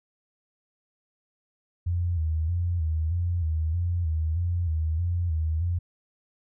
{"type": "tone with vibrato", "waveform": "sine", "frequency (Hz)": 83.2, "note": "E2", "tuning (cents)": 17, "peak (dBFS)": -23, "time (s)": [1.86, 5.79], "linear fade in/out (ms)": 10, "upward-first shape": "square", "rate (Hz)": 1.6, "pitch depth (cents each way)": 82, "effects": []}